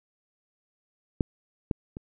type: clicks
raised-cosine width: 3 ms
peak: -10 / -13 / -24 dBFS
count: 3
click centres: 1.208 / 1.712 / 1.969 s
effects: none